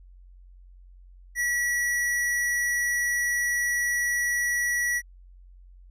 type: tone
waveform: square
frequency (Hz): 1936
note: B6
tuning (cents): -35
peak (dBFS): -24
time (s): 1.35-5.02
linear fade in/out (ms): 50
effects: added 45 Hz sine -47 dBFS peak until 5.9 s + resampled to 32000 Hz